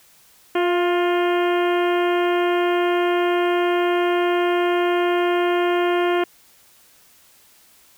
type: harmonic tone with a mistuned harmonic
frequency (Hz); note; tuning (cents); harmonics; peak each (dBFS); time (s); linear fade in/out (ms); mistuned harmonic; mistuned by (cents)
352.9; F4; +18; 1 / 2 / 3 / 4 / 5 / 6 / 7 / 8 / 9; -18 / -24 / -28 / -30 / -32 / -34 / -35 / -36 / -37; 0.55-6.24; 5; 2; -25
effects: white hiss -53 dBFS RMS until 7.97 s